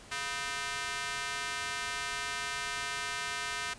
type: tone with high-pass filter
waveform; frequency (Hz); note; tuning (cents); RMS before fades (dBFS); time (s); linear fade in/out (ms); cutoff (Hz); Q
square; 140; C#3; +18; -36; 0.11-3.74; 10; 1500; 1.2
effects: pink hiss -52 dBFS RMS until 3.78 s + resampled to 22050 Hz